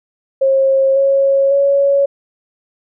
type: tone with pitch steps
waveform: sine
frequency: 538 / 548 / 558.3 Hz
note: C5 / C#5 / C#5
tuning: +48 / -20 / +12 cents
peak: -9 dBFS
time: 0.41-2.06 s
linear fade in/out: 10 ms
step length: 550 ms
effects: none